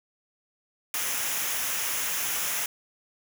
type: noise with comb filter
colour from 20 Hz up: white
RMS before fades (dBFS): -29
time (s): 0.94-2.66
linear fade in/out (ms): 2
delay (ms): 0.23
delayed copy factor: -0.55
effects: none